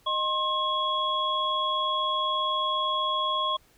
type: tone cluster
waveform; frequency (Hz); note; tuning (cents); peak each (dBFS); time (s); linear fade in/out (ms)
sine; 619 / 1067 / 3338; D#5 / C6 / G#7; -9 / +34 / +8; -34 / -26 / -29; 0.06-3.57; 10
effects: pink hiss -61 dBFS RMS until 3.77 s